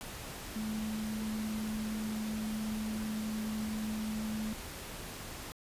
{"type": "tone in noise", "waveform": "sine", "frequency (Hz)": 216.5, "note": "A3", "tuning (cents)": -28, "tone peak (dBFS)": -34, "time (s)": [0.56, 4.53], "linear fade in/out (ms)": 0, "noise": "pink", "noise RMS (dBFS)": -44, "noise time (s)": [0.01, 5.52], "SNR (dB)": 7, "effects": ["resampled to 32000 Hz"]}